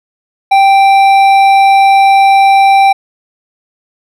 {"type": "tone with hard clipping", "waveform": "sine", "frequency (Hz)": 784, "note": "G5", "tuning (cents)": 0, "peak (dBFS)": -5, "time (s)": [0.51, 2.93], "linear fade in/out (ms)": 10, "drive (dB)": 9, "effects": []}